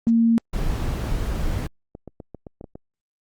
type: tone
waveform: sine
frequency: 229.7 Hz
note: A#3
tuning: 25 cents flat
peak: -14 dBFS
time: 0.07-0.38 s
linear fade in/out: 0 ms
type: noise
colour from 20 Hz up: brown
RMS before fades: -24 dBFS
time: 0.53-1.67 s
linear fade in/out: 5 ms
type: clicks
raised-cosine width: 2 ms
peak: -23 dBFS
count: 8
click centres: 1.951 / 2.077 / 2.202 / 2.347 / 2.468 / 2.611 / 2.642 / 2.755 s
effects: Opus 32 kbps